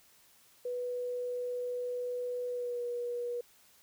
sine tone with pitch glide, 492.7 to 482.3 Hz, B4 to B4, -4 to -41 cents, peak -33 dBFS, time 0.65-3.41 s, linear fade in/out 5 ms, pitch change -37 cents, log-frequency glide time 2.49-2.82 s, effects white hiss -63 dBFS RMS until 3.82 s

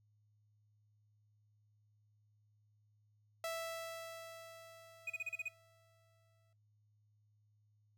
sawtooth tone with exponential decay, 659.3 Hz, E5, in tune, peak -34 dBFS, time 3.44-6.53 s, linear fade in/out 2 ms, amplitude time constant 670 ms
triangle tone bursts, 2489 Hz, D#7, in tune, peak -36 dBFS, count 7, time 5.07-5.484 s, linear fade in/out 5 ms, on 30 ms, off 34 ms
effects noise-tail reverb RT60 0.2 s tail -23 dB re dry + added 105 Hz sine -70 dBFS peak until 7.97 s

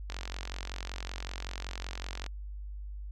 click train, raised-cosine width 0.2 ms, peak -21 dBFS, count 99, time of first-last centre 0.1-2.263 s, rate 45.3 Hz, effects added 50 Hz sine -38 dBFS peak until 3.11 s

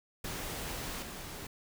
pink noise with level steps, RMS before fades -39 / -44 dBFS, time 0.24-1.47 s, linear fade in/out 5 ms, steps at 1.02 s, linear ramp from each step 5 ms, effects none

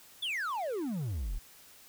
triangle exponential sweep, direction down, 3600 to 32.7 Hz, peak -30 dBFS, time 0.22-1.39 s, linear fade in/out 10 ms, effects white hiss -56 dBFS RMS until 1.88 s

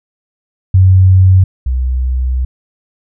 sine tone pair in turn, 93.6 / 63.52 Hz, F#2 / B1, +20 / +49 cents, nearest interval perfect fifth, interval 671 cents, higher first, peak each -3 / -11 dBFS, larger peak first, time 0.74-1.44 / 1.66-2.45 s, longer second, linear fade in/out 5 ms, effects none

